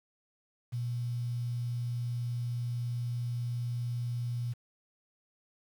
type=tone with quantisation; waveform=sine; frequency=120.6 Hz; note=B2; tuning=41 cents flat; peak=-31 dBFS; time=0.72-4.54 s; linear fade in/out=20 ms; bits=9; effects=none